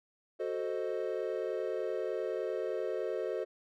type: chord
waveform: triangle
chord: F# diminished seventh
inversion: none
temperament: equal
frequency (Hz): 370 / 440 / 523.3 / 622.3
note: F#4 / A4 / C5 / Eb5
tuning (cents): 0 / 0 / 0 / 0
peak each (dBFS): -36 / -35 / -36 / -38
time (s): 0.39-3.45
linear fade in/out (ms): 20
effects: none